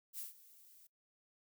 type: noise with ADSR envelope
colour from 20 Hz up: violet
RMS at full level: -43 dBFS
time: 0.13-0.87 s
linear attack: 58 ms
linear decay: 140 ms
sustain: -19 dB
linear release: 5 ms
effects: noise-tail reverb RT60 0.1 s tail -21 dB re dry